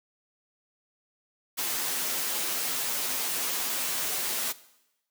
white noise with comb filter, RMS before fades -30 dBFS, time 1.57-4.53 s, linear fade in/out 20 ms, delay 10 ms, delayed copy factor -0.55, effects noise-tail reverb RT60 0.9 s tail -18 dB re dry + high-pass 200 Hz 12 dB/octave

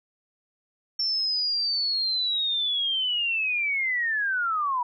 sine linear sweep, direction down, 5420 to 951 Hz, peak -23 dBFS, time 0.99-4.83 s, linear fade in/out 5 ms, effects none

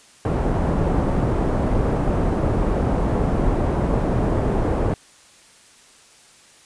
pink low-pass noise, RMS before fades -20 dBFS, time 0.25-4.94 s, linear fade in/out 2 ms, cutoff 720 Hz, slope 12 dB/octave, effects white hiss -50 dBFS RMS until 6.65 s + resampled to 22050 Hz

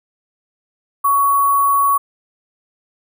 sine tone with sample-and-hold, 1118 Hz, C#6, 14 cents sharp, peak -11 dBFS, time 1.04-1.98 s, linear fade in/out 10 ms, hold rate 11025 Hz, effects none

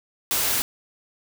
white noise, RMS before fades -23 dBFS, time 0.31-0.62 s, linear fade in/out 0 ms, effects none

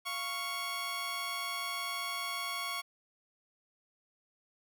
15% pulse tone pair together, 696.9 / 1108.7 Hz, F5 / C#6, -4 / 0 cents, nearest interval minor sixth, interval 804 cents, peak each -37 / -29 dBFS, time 0.05-2.82 s, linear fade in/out 20 ms, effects none

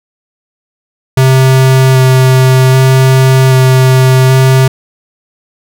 square tone with vibrato, 130.81 Hz, C3, in tune, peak -4 dBFS, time 1.17-4.68 s, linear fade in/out 5 ms, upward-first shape square, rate 0.64 Hz, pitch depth 9 cents each way, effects none

